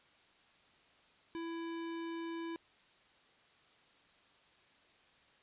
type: tone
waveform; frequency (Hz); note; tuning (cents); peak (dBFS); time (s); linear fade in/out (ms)
square; 332.4; E4; +15; -40; 1.35-2.56; 0
effects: white hiss -66 dBFS RMS until 5.42 s + resampled to 8000 Hz